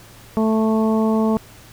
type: harmonic tone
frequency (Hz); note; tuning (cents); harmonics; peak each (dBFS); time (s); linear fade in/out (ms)
220; A3; 0; 1 / 2 / 3 / 4 / 5; -16 / -22 / -26 / -28 / -30; 0.37-1.37; 0
effects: added 113 Hz sine -47 dBFS peak until 1.72 s + pink hiss -45 dBFS RMS until 1.72 s